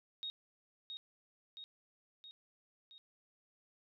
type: tone with echo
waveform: sine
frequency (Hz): 3743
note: A#7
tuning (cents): +6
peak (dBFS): -39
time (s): 0.23-0.3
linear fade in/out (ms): 0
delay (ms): 670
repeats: 4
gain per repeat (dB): -4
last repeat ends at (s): 2.98
effects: none